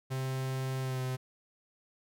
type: tone with pitch glide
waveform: 45% pulse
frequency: 131.6 to 128.74 Hz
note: C3 to C3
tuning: +10 to -28 cents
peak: -32 dBFS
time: 0.1-1.17 s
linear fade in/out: 20 ms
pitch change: -38 cents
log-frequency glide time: 0.8-1.03 s
effects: none